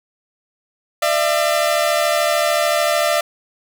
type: tone pair together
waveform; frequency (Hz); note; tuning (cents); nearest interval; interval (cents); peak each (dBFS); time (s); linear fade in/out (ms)
sawtooth; 600 / 673.5; D5 / E5; +37 / +37; major second; 200; -14; 1.02-3.21; 5
effects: none